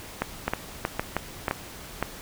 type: two click trains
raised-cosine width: 0.5 ms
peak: -9 / -9 dBFS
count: 4 / 5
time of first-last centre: 0.48-2.026 / 0.22-1.482 s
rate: 1.94 / 3.17 Hz
effects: pink hiss -42 dBFS RMS until 2.21 s